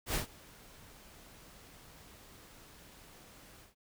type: noise with ADSR envelope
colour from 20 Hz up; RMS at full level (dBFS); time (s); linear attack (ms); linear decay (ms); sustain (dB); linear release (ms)
pink; -32; 0.06-3.75; 83; 120; -24; 140
effects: none